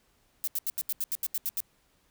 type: noise bursts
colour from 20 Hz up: violet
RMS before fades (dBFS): -30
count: 11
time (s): 0.44-1.604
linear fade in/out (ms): 0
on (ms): 34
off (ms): 79
effects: pink hiss -68 dBFS RMS until 2.1 s